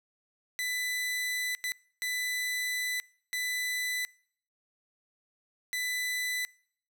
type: tone bursts at uneven times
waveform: sawtooth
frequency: 1995 Hz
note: B6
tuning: 17 cents sharp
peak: -27 dBFS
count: 5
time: 0.59-1.55 / 1.64-1.72 / 2.02-3 / 3.33-4.05 / 5.73-6.45 s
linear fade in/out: 0 ms
effects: noise-tail reverb RT60 0.6 s tail -24 dB re dry